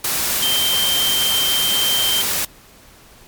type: tone in noise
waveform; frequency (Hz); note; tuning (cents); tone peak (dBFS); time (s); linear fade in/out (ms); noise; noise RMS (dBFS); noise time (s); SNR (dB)
sine; 3136; G7; 0; -17; 0.42-2.22; 5; white; -20; 0.04-2.45; 0
effects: pink hiss -46 dBFS RMS until 3.27 s + MP3 96 kbps